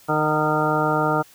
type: harmonic tone with a mistuned harmonic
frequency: 153.6 Hz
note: D#3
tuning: 22 cents flat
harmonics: 1 / 2 / 3 / 4 / 5 / 6 / 8 / 9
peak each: -26 / -26 / -26 / -26 / -26 / -26 / -26 / -26 dBFS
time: 0.08-1.23 s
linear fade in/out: 20 ms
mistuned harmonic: 5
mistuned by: -21 cents
effects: white hiss -51 dBFS RMS until 1.34 s